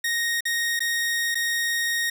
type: tone with dropouts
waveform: sawtooth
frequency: 1864.7 Hz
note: A#6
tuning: in tune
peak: -19 dBFS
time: 0.04-2.1 s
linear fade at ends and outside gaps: 5 ms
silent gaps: 0.407-0.453 / 0.793-0.804 / 1.346-1.353 s
effects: none